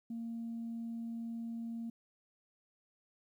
sine tone, 230.5 Hz, A#3, 19 cents flat, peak -37 dBFS, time 0.1-1.9 s, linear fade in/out 5 ms, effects tanh soft clip ceiling -35 dBFS + 12-bit

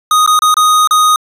square tone with dropouts, 1244.5 Hz, D#6, in tune, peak -7 dBFS, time 0.11-1.16 s, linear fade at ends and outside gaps 2 ms, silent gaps 0.263-0.275 / 0.391-0.42 / 0.542-0.568 / 0.874-0.909 s, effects resampled to 32000 Hz

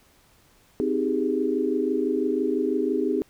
sine chord, Ab major seventh, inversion first, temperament just, 259.6 / 311.5 / 389.3 / 415.3 Hz, C4 / Eb4 / G4 / Ab4, -13 / +2 / -12 / 0 cents, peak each -27 dBFS, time 0.8-3.22 s, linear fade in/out 0 ms, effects pink hiss -59 dBFS RMS until 3.29 s

